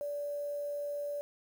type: tone with quantisation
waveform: sine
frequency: 579 Hz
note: D5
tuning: 25 cents flat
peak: -34 dBFS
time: 0.01-1.21 s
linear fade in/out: 0 ms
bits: 9
effects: none